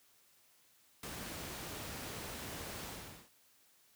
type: noise with ADSR envelope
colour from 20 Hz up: pink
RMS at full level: -42 dBFS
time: 1.03-3.3 s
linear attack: 4 ms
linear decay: 9 ms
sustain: -2 dB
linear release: 450 ms
effects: white hiss -68 dBFS RMS until 3.95 s + high-pass 60 Hz 12 dB/octave